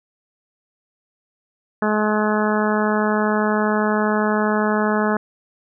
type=harmonic tone; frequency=212.5 Hz; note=G#3; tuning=40 cents sharp; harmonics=1 / 2 / 3 / 4 / 5 / 6 / 7 / 8; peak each=-20 / -23 / -25 / -26 / -27 / -28 / -28 / -29 dBFS; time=1.82-5.17 s; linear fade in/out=2 ms; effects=none